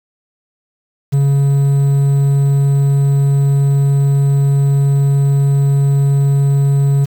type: tone with quantisation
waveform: triangle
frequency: 139.6 Hz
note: C#3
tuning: 13 cents sharp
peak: -7 dBFS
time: 1.12-7.06 s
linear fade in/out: 20 ms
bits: 6
effects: none